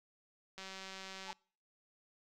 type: click train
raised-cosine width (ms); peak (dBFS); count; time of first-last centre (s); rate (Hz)
0.2; -30; 144; 0.58-1.329; 191
type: tone with exponential growth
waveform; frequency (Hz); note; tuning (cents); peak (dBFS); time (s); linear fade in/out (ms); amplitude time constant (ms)
triangle; 870; A5; -20; -36; 1.24-1.31; 5; 15
effects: noise-tail reverb RT60 0.5 s tail -26 dB re dry